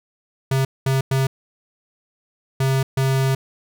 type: tone bursts at uneven times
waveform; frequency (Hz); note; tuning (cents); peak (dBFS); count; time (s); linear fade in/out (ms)
square; 133.7; C3; +38; -17; 5; 0.51-0.65 / 0.86-1.01 / 1.11-1.27 / 2.6-2.83 / 2.97-3.35; 5
effects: none